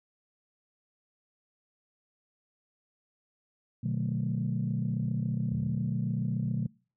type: chord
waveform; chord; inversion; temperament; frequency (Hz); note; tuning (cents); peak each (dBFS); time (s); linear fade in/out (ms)
sine; B minor seventh; none; equal with one note detuned; 123.47 / 150.7 / 185 / 220; B2 / D3 / F#3 / A3; 0 / +45 / 0 / 0; -31 / -33 / -33 / -35; 3.83-6.67; 10
type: tone with exponential decay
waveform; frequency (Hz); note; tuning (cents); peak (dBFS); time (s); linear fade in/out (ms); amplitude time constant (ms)
sine; 82.41; E2; 0; -37; 5.52-6.44; 0; 200
effects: noise-tail reverb RT60 0.4 s tail -26 dB re dry + tanh soft clip ceiling -20 dBFS